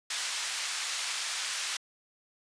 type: band-pass noise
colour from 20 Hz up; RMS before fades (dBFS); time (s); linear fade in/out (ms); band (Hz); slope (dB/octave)
white; -34; 0.1-1.77; 5; 1200 to 6800; 12
effects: resampled to 22050 Hz